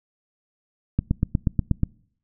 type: click train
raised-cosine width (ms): 5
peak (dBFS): -7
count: 8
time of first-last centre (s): 0.99-1.833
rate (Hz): 8.3
effects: noise-tail reverb RT60 0.6 s tail -25 dB re dry